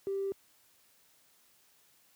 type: tone with tanh clipping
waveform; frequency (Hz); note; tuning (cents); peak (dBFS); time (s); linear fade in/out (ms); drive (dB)
triangle; 392; G4; 0; -31; 0.07-0.32; 0; 4
effects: white hiss -66 dBFS RMS until 2.15 s + high-pass 60 Hz 12 dB/octave